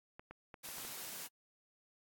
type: clicks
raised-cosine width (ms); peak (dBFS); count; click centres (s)
0.5; -35; 6; 0.195 / 0.31 / 0.542 / 0.688 / 0.783 / 0.85
type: high-pass noise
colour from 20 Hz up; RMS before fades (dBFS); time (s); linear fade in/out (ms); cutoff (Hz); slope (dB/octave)
white; -46; 0.63-1.28; 20; 110; 48
effects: AAC 64 kbps